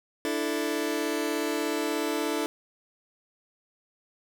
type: chord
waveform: sawtooth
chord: D suspended second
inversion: none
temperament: just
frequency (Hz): 293.7 / 330.4 / 440.5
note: D4 / E4 / A4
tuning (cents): 0 / +4 / +2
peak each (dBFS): -27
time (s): 0.25-2.46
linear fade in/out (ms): 0
effects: none